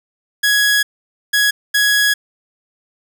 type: tone bursts at uneven times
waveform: sawtooth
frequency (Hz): 1670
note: G#6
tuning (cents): +9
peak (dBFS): -8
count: 3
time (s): 0.43-0.83 / 1.33-1.51 / 1.74-2.14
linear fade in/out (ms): 10
effects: 8-bit